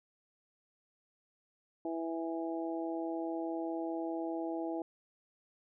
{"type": "harmonic tone", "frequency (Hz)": 164.81, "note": "E3", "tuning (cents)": 0, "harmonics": [2, 3, 4, 5], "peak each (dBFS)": [-36, -44, -41, -44], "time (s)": [1.85, 4.82], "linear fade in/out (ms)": 2, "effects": []}